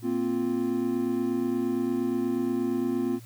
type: chord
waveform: triangle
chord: Bb suspended second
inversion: none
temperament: equal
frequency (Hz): 233.1 / 261.6 / 349.2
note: Bb3 / C4 / F4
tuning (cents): 0 / 0 / 0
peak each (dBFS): -29 / -26 / -27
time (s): 0.02-3.2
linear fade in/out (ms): 50
effects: added 115 Hz sine -44 dBFS peak until 3.25 s + white hiss -55 dBFS RMS until 3.25 s